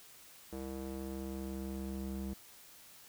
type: tone with band-pass filter sweep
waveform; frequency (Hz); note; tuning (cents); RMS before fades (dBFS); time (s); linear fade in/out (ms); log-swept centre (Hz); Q
square; 66.3; C2; +23; -41; 0.52-2.34; 10; 390 to 220; 1.3
effects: white hiss -57 dBFS RMS until 3.08 s